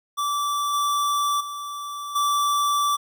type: tone with level steps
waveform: square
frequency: 1162 Hz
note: D6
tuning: 19 cents flat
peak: -23 / -21 / -31 / -20 dBFS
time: 0.17-2.97 s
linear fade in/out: 20 ms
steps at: 0.73 / 1.4 / 2.15 s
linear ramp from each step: 10 ms
effects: none